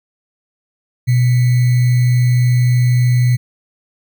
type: tone with sample-and-hold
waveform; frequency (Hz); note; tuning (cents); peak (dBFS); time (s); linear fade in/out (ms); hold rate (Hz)
sine; 123.47; B2; 0; -9; 1.07-3.37; 20; 2100
effects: none